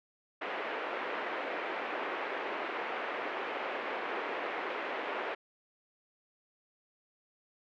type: band-pass noise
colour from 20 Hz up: pink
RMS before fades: -37 dBFS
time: 0.41-5.35 s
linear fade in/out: 10 ms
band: 360 to 2500 Hz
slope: 24 dB/octave
effects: none